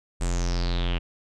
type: tone with low-pass filter sweep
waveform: square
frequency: 43.61 Hz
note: F1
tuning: 2 cents flat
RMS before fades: -25 dBFS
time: 0.2-0.99 s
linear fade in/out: 20 ms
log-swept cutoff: 8400 to 2800 Hz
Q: 6.3
effects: none